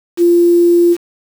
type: tone with quantisation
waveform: sine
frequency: 345.7 Hz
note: F4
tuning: 18 cents flat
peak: -6 dBFS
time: 0.17-0.97 s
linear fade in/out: 50 ms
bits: 5
effects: none